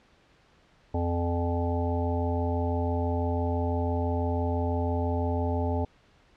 harmonic tone, 86 Hz, F2, 26 cents flat, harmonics 1 / 3 / 5 / 7 / 9 / 10, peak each -27 / -32 / -34 / -35 / -37 / -37 dBFS, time 0.94-5.85 s, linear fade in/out 5 ms, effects pink hiss -61 dBFS RMS until 6.36 s + low-pass 4000 Hz 12 dB/octave

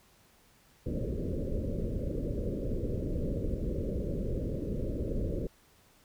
pink low-pass noise, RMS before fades -33 dBFS, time 0.86-5.47 s, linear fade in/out 2 ms, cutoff 580 Hz, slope 96 dB/octave, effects pink hiss -63 dBFS RMS until 6.04 s

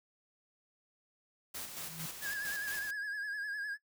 white noise with tremolo, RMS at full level -42 dBFS, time 1.54-2.91 s, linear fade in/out 10 ms, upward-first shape square, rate 4.4 Hz, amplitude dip 45%
sine tone with exponential growth, 162 Hz, E3, 30 cents flat, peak -39 dBFS, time 1.61-2.06 s, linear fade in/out 5 ms, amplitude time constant 97 ms
triangle tone with vibrato, 1663 Hz, G#6, 2 cents sharp, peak -34 dBFS, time 2.21-3.78 s, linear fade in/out 50 ms, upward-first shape sine, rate 9.8 Hz, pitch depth 59 cents each way
effects noise-tail reverb RT60 0.1 s tail -21 dB re dry

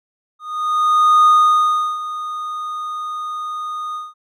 triangle tone with ADSR envelope, 1233 Hz, D#6, 16 cents flat, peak -5 dBFS, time 0.39-4.14 s, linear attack 870 ms, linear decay 720 ms, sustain -16 dB, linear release 190 ms, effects tanh soft clip ceiling -1 dBFS

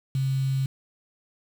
sine tone with quantisation, 133.9 Hz, C3, 40 cents sharp, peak -22 dBFS, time 0.15-0.66 s, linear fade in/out 2 ms, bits 7, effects none

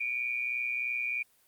sine tone pair together, 2292 / 2415 Hz, D7 / D7, -43 / +48 cents, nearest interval minor second, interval 91 cents, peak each -35 / -31 dBFS, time 0-1.23 s, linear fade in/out 10 ms, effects white hiss -66 dBFS RMS until 1.47 s + Opus 32 kbps

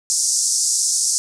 pink band-pass noise, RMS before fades -19 dBFS, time 0.1-1.18 s, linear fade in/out 0 ms, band 5300 to 9300 Hz, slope 48 dB/octave, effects none

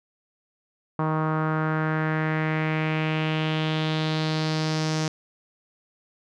sawtooth tone with low-pass filter sweep, 156.7 Hz, D#3, 13 cents sharp, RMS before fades -25 dBFS, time 0.99-5.08 s, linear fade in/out 2 ms, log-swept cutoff 1100 to 5900 Hz, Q 3, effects none

